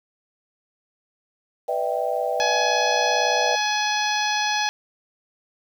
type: chord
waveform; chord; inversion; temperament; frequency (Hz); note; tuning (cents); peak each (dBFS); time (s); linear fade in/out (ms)
sine; E minor seventh; second; equal with one note detuned; 493.9 / 597.6 / 659.3 / 784; B4 / D5 / E5 / G5; 0 / +30 / 0 / 0; -27; 1.68-3.56; 10
type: harmonic tone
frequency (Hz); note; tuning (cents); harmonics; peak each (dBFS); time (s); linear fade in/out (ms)
842; G#5; +24; 1 / 2 / 3 / 4 / 5 / 6 / 7; -24 / -27 / -29 / -30 / -31 / -32 / -32; 2.4-4.69; 0
effects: 8-bit